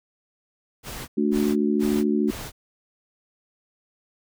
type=noise bursts; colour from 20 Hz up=pink; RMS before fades=-35 dBFS; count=4; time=0.83-2.52 s; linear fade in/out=50 ms; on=250 ms; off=230 ms
type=chord; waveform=sine; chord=D major; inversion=second; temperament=just; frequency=220.2 / 293.7 / 367.1 Hz; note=A3 / D4 / F#4; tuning=+2 / 0 / -14 cents; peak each=-22 / -24 / -25 dBFS; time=1.17-2.31 s; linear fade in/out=10 ms
effects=none